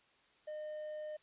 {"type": "tone", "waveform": "triangle", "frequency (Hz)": 610, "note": "D#5", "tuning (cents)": -34, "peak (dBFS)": -39, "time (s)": [0.47, 1.17], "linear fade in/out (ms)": 10, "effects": ["white hiss -69 dBFS RMS until 1.22 s", "resampled to 8000 Hz"]}